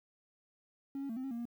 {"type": "tone with pitch steps", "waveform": "triangle", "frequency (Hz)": [274.6, 277.4, 225.6, 259.4, 270.2, 233.8, 236.9], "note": ["C#4", "C#4", "A3", "C4", "C#4", "A#3", "A#3"], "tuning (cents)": [-16, 1, 44, -15, -44, 5, 28], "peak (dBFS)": -34, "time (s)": [0.95, 1.454], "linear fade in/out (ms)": 2, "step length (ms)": 72, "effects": ["tanh soft clip ceiling -31 dBFS", "11-bit"]}